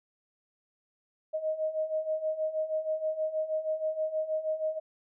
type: beating tone pair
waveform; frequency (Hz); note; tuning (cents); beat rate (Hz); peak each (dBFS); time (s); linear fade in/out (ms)
sine; 622.3 / 628.6; D#5 / D#5; 0 / +18; 6.3; -34 / -30; 1.33-4.8; 20
effects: none